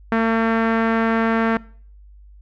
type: tone with low-pass filter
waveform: sawtooth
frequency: 226.1 Hz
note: A3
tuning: 47 cents sharp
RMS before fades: -18 dBFS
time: 0.12-1.57 s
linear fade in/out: 2 ms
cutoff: 1700 Hz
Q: 1.9
effects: noise-tail reverb RT60 0.5 s tail -22 dB re dry + added 50 Hz sine -42 dBFS peak until 2.41 s